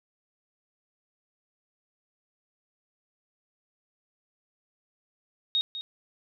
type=tone with echo; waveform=sine; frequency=3735 Hz; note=A#7; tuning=3 cents sharp; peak=-22 dBFS; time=5.55-5.61 s; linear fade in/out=0 ms; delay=200 ms; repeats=1; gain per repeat=-11 dB; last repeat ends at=5.81 s; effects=none